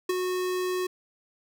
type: tone with ADSR envelope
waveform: square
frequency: 366 Hz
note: F#4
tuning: 19 cents flat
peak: -22 dBFS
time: 0.09-0.87 s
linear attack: 6 ms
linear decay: 21 ms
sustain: -5 dB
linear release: 8 ms
effects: none